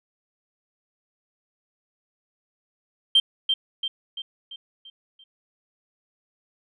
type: tone with echo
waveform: sine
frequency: 3150 Hz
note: G7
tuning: 8 cents sharp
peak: -12 dBFS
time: 3.15-3.2 s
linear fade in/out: 5 ms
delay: 340 ms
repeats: 6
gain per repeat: -6 dB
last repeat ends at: 5.24 s
effects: tanh soft clip ceiling -9 dBFS